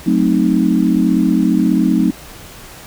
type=chord; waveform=sine; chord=F# diminished seventh; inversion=none; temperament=equal; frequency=185 / 220 / 261.6 / 311.1 Hz; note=F#3 / A3 / C4 / Eb4; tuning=0 / 0 / 0 / 0 cents; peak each=-16 dBFS; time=0.06-2.11 s; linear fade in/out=10 ms; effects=pink hiss -36 dBFS RMS until 2.86 s